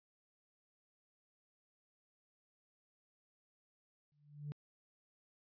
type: tone with exponential growth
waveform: sine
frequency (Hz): 146.83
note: D3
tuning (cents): 0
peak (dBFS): -36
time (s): 4.12-4.52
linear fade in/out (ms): 0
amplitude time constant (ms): 85
effects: tanh soft clip ceiling -37 dBFS + resampled to 11025 Hz